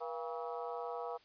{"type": "harmonic tone with a mistuned harmonic", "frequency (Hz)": 161.1, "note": "E3", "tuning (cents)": -39, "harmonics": [3, 4, 5, 6, 7, 8], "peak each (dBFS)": [-42, -44, -46, -48, -49, -50], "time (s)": [0, 1.18], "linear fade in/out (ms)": 20, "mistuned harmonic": 4, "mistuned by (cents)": 110, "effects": ["white hiss -65 dBFS RMS until 1.24 s", "resampled to 11025 Hz"]}